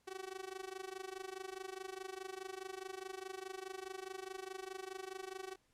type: tone with amplitude modulation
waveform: sawtooth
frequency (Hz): 378.8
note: F#4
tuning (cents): +41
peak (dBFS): -37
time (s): 0.07-5.56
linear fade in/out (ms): 10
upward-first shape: sine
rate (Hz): 24.8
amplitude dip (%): 90
effects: pink hiss -75 dBFS RMS until 5.73 s + low-pass 11000 Hz 12 dB/octave